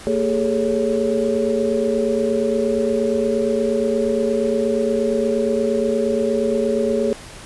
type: tone cluster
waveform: sine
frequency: 228.3 / 403.9 / 432.4 / 556 Hz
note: A#3 / G#4 / A4 / C#5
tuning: -36 / -48 / -30 / +5 cents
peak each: -22 dBFS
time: 0.07-7.13 s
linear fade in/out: 0 ms
effects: pink hiss -38 dBFS RMS until 7.45 s + resampled to 24000 Hz